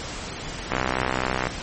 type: click train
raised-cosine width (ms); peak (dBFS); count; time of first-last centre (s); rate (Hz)
0.5; -7; 49; 0.72-1.47; 64
effects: pink hiss -33 dBFS RMS until 1.62 s + MP3 32 kbps